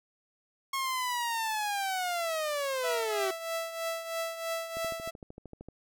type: linear sweep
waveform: sawtooth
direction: down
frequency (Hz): 1090 to 372.9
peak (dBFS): -26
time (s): 0.73-3.31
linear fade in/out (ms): 5
type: tone with tremolo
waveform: sawtooth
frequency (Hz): 660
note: E5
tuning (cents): +2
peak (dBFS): -26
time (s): 2.83-5.11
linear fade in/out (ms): 20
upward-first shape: triangle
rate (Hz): 3.1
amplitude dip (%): 70
type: click train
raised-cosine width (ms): 2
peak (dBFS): -31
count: 13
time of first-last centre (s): 4.77-5.686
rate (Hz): 13.1
effects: none